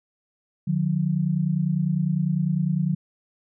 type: tone pair together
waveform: sine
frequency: 150.83 / 180.8 Hz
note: D3 / F#3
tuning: +47 / -40 cents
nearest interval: minor third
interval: 313 cents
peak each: -23 dBFS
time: 0.67-2.95 s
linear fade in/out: 10 ms
effects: none